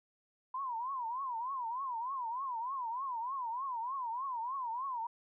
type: tone with vibrato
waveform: sine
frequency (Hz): 997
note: B5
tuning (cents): +16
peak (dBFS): -35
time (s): 0.54-5.07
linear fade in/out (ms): 5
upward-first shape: triangle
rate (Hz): 3.3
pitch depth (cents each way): 210
effects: none